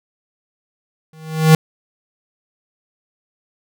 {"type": "tone with exponential growth", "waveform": "square", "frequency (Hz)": 158.1, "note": "D#3", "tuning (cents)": 28, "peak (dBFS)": -4, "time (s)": [1.13, 1.55], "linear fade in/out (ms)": 2, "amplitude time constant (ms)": 91, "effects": []}